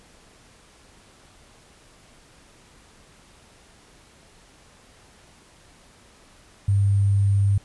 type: tone with sample-and-hold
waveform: sine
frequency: 99.6 Hz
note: G2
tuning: 28 cents sharp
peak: -16 dBFS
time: 6.68-7.58 s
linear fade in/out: 5 ms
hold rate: 8820 Hz
effects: pink hiss -53 dBFS RMS until 7.64 s + resampled to 24000 Hz